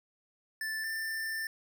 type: tone pair in turn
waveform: square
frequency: 1760 / 1783.5 Hz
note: A6 / A6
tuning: 0 / +23 cents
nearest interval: unison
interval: 23 cents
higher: second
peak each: -34 / -34 dBFS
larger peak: neither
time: 0.61-0.84 / 0.84-1.47 s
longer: second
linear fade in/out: 2 ms
effects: none